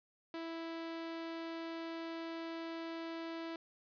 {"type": "tone", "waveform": "sawtooth", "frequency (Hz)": 329.6, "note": "E4", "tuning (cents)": 0, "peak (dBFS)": -37, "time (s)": [0.34, 3.56], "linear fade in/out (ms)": 2, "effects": ["resampled to 11025 Hz", "12-bit"]}